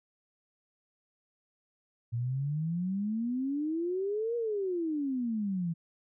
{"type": "exponential two-way sweep", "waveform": "sine", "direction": "up then down", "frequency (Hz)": [114.5, 479.1, 162.4], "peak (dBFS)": -29, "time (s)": [2.12, 5.74], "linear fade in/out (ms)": 20, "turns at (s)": 4.36, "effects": []}